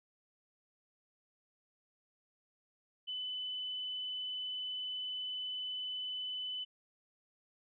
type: tone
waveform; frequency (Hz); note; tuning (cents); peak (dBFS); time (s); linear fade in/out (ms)
sine; 3008; F#7; +28; -37; 3.07-6.65; 20
effects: none